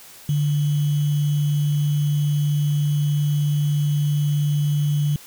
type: tone with sample-and-hold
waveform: sine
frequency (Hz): 146.83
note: D3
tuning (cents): 0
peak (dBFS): -17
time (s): 0.29-5.16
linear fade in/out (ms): 2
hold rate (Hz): 3150
effects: white hiss -44 dBFS RMS until 5.26 s